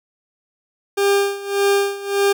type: tone with tremolo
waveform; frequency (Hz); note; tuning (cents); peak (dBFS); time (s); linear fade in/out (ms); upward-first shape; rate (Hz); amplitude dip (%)
40% pulse; 400; G4; +35; -12; 0.97-2.33; 10; sine; 1.7; 85
effects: none